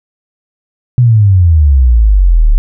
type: exponential sweep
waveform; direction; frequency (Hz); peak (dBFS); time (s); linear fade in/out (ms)
sine; down; 126.9 to 34.65; -3; 0.98-2.58; 0
effects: none